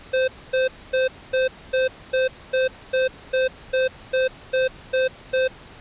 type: tone bursts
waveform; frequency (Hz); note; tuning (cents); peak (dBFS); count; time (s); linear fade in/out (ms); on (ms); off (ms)
square; 519; C5; -14; -18; 14; 0.13-5.48; 10; 150; 250
effects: pink hiss -44 dBFS RMS until 5.8 s + resampled to 8000 Hz